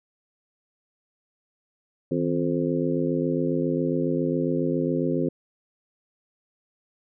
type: harmonic tone with a mistuned harmonic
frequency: 87.31 Hz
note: F2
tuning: in tune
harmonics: 2 / 3 / 4 / 5 / 6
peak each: -28 / -26 / -28 / -30 / -31 dBFS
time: 2.11-5.29 s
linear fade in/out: 5 ms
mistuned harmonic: 2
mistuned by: -150 cents
effects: none